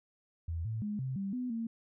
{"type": "tone with pitch steps", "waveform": "sine", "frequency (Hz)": [83, 111.2, 208.6, 130.9, 196.1, 250, 228.2], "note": ["E2", "A2", "G#3", "C3", "G3", "B3", "A#3"], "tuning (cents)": [12, 19, 8, 1, 1, 21, -37], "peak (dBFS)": -33, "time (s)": [0.48, 1.67], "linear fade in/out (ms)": 5, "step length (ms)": 170, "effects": []}